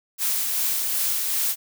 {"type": "noise with tremolo", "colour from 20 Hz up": "blue", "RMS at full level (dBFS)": -23, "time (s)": [0.18, 1.56], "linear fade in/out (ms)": 50, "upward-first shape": "sine", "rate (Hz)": 2.6, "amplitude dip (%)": 25, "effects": []}